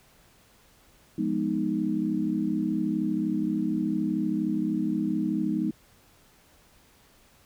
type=chord; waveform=sine; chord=F half-diminished seventh; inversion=none; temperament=equal; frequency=174.61 / 207.7 / 246.9 / 311.1 Hz; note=F3 / Ab3 / Cb4 / Eb4; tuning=0 / 0 / 0 / 0 cents; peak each=-33 / -29 / -31 / -28 dBFS; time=1.18-5.71 s; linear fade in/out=5 ms; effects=pink hiss -59 dBFS RMS until 7.45 s